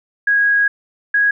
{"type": "tone pair in turn", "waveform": "sine", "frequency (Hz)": [1649, 1655.2], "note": ["G#6", "G#6"], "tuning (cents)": [-13, -6], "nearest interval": "unison", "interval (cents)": 7, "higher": "second", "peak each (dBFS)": -11, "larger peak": "neither", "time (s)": [[0.27, 0.68], [1.14, 1.31]], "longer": "first", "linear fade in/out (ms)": 5, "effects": []}